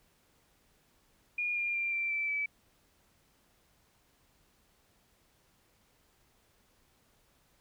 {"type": "tone with pitch steps", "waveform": "sine", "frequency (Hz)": [2431, 2404, 2378, 2352, 2327, 2301], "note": ["D#7", "D7", "D7", "D7", "D7", "D7"], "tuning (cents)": [-41, 40, 21, 2, -17, -36], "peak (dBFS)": -30, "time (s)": [1.38, 2.46], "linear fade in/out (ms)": 5, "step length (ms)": 180, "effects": ["pink hiss -69 dBFS RMS until 7.6 s"]}